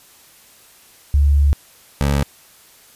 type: tone pair in turn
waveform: sine / 20% pulse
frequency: 71.5 / 70.56 Hz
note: D2 / C#2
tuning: -46 / +31 cents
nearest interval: unison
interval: 23 cents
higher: first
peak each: -10 dBFS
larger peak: neither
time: 1.14-1.53 / 2.01-2.23 s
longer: first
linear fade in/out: 0 ms
effects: white hiss -48 dBFS RMS until 2.95 s + resampled to 32000 Hz